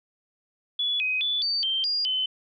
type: tone with pitch steps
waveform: sine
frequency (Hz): 3416 / 2517 / 3466 / 4593 / 3138 / 4825 / 3045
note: G#7 / D#7 / A7 / D8 / G7 / D8 / F#7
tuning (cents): +48 / +19 / -27 / -39 / +1 / +46 / +49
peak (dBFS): -23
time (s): 0.79-2.26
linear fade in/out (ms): 5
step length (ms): 210
effects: none